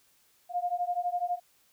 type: beating tone pair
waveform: sine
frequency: 703 / 715 Hz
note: F5 / F5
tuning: +11 / +41 cents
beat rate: 12 Hz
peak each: -31 dBFS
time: 0.49-1.4 s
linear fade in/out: 50 ms
effects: white hiss -66 dBFS RMS until 1.72 s